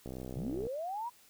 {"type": "click train", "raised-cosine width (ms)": 2, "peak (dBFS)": -29, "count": 40, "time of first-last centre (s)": [0.06, 0.668], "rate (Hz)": 64.1}
{"type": "linear sweep", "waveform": "sine", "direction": "up", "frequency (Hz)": [99.1, 987], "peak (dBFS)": -35, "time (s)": [0.35, 1.1], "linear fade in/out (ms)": 20}
{"effects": ["white hiss -62 dBFS RMS until 1.29 s"]}